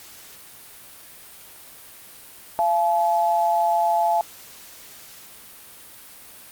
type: tone pair together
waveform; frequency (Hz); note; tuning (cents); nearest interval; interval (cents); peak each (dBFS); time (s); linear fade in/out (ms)
sine; 685 / 858.1; F5 / A5; -34 / -44; major third; 390; -20; 2.59-4.21; 0
effects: white hiss -44 dBFS RMS until 6.51 s + Opus 48 kbps